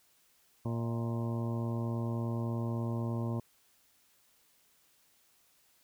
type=harmonic tone with a mistuned harmonic; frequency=116.54 Hz; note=A#2; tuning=in tune; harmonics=1 / 2 / 3 / 4 / 5 / 6 / 7 / 8 / 9; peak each=-33 / -37 / -42 / -48 / -46 / -51 / -53 / -50 / -50 dBFS; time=0.65-3.4 s; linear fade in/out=5 ms; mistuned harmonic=6; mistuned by=-68 cents; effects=white hiss -68 dBFS RMS until 5.83 s